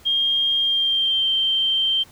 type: tone with pitch glide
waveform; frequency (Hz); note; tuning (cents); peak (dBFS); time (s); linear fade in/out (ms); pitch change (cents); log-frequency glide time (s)
sine; 3220 to 3137; G7 to G7; +46 to +1; -17; 0.05-2.04; 20; -45; 0.57-1.28
effects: pink hiss -50 dBFS RMS until 2.11 s